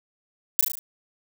violet noise with echo, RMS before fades -17 dBFS, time 0.59-0.61 s, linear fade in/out 0 ms, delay 36 ms, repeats 5, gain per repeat -4 dB, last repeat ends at 0.79 s, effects none

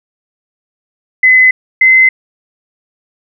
sine tone pair in turn, 2028 / 2055 Hz, B6 / C7, +45 / -32 cents, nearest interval unison, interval 23 cents, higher second, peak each -3 dBFS, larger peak neither, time 1.23-1.51 / 1.81-2.09 s, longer neither, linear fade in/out 5 ms, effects none

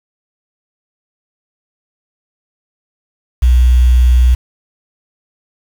sine tone with quantisation, 61.74 Hz, B1, in tune, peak -5 dBFS, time 3.42-4.35 s, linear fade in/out 10 ms, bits 5, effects none

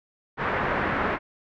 white low-pass noise, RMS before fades -26 dBFS, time 0.37-1.19 s, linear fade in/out 50 ms, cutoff 1800 Hz, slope 24 dB/octave, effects none

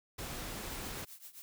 pink noise, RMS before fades -42 dBFS, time 0.18-1.05 s, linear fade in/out 10 ms
blue noise with tremolo, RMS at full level -48 dBFS, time 0.7-1.42 s, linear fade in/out 0 ms, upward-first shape triangle, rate 7.6 Hz, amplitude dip 90%
effects none

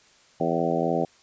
harmonic tone with a mistuned harmonic, 83.3 Hz, E2, 19 cents sharp, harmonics 2 / 3 / 4 / 5 / 6 / 7 / 8 / 9, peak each -30 / -30 / -30 / -30 / -30 / -30 / -30 / -30 dBFS, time 0.4-1.05 s, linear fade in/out 5 ms, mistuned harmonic 9, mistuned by +22 cents, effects white hiss -57 dBFS RMS until 1.22 s + resampled to 16000 Hz

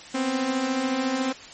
sawtooth beating tone pair, 249.4 / 263.4 Hz, B3 / C4, +17 / +12 cents, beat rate 14 Hz, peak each -27 / -20 dBFS, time 0.14-1.33 s, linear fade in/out 10 ms, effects white hiss -43 dBFS RMS until 1.53 s + MP3 32 kbps

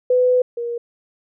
sine tone pair in turn, 501 / 472.9 Hz, B4 / A#4, +25 / +25 cents, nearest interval minor second, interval 100 cents, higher first, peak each -12 / -22 dBFS, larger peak first, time 0.1-0.42 / 0.57-0.78 s, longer first, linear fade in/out 5 ms, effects none

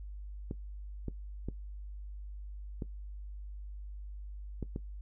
clicks, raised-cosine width 3 ms, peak -24 dBFS, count 6, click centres 0.511 / 1.083 / 1.486 / 2.822 / 4.627 / 4.761 s, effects noise-tail reverb RT60 0.1 s tail -17 dB re dry + added 50 Hz sine -41 dBFS peak until 5.01 s

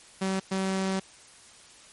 sawtooth tone bursts at uneven times, 191 Hz, G3, 45 cents flat, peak -22 dBFS, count 2, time 0.21-0.4 / 0.51-1 s, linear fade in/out 10 ms, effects white hiss -52 dBFS RMS until 1.92 s + MP3 48 kbps

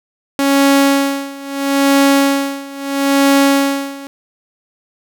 sawtooth tone with tremolo, 277.2 Hz, C#4, in tune, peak -4 dBFS, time 0.39-4.07 s, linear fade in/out 0 ms, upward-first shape sine, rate 0.76 Hz, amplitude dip 90%, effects none

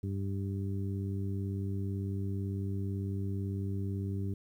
harmonic tone, 98 Hz, G2, in tune, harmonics 1 / 2 / 3 / 4, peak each -33 / -39 / -43 / -45 dBFS, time 0.03-4.34 s, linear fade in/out 5 ms, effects 11-bit

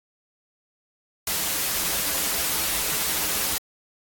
white noise with comb filter, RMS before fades -25 dBFS, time 1.27-3.58 s, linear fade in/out 2 ms, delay 8.3 ms, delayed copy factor -0.55, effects AAC 64 kbps

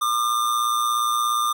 square tone with amplitude modulation, 1201 Hz, D6, 38 cents sharp, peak -18 dBFS, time 0.01-1.53 s, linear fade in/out 10 ms, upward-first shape sine, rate 117 Hz, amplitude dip 50%, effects none

